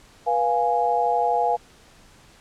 sine chord, F diminished, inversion second, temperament equal with one note detuned, 486.5 / 698.5 / 830.6 Hz, Cb5 / F5 / Ab5, -26 / 0 / 0 cents, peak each -25 / -22 / -22 dBFS, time 0.26-1.57 s, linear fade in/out 20 ms, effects pink hiss -52 dBFS RMS until 2.4 s + low-pass 9000 Hz 12 dB/octave

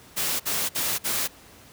white noise bursts, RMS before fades -26 dBFS, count 4, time 0.16-1.279 s, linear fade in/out 20 ms, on 240 ms, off 53 ms, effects pink hiss -50 dBFS RMS until 1.72 s + high-pass 60 Hz 12 dB/octave

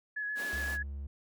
sine tone with vibrato, 1690 Hz, G#6, 30 cents sharp, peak -33 dBFS, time 0.16-0.83 s, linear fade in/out 10 ms, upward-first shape square, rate 7.6 Hz, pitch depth 18 cents each way
pink high-pass noise, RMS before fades -44 dBFS, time 0.35-0.78 s, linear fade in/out 50 ms, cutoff 190 Hz, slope 48 dB/octave
triangle tone, 70 Hz, C#2, 18 cents sharp, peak -35 dBFS, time 0.53-1.07 s, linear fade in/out 5 ms
effects none

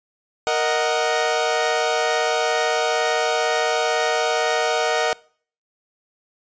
sawtooth chord, D# minor, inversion second, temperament equal, 466.2 / 622.3 / 740 Hz, A#4 / D#5 / F#5, 0 / 0 / 0 cents, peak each -19 dBFS, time 0.47-5.13 s, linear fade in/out 0 ms, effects noise-tail reverb RT60 0.5 s tail -24 dB re dry + resampled to 16000 Hz

